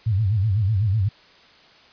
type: tone with vibrato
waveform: sine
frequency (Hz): 102.8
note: G#2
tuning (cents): -17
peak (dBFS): -17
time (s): 0.06-1.09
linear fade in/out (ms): 10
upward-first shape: sine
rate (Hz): 8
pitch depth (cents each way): 180
effects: white hiss -51 dBFS RMS until 1.92 s + resampled to 11025 Hz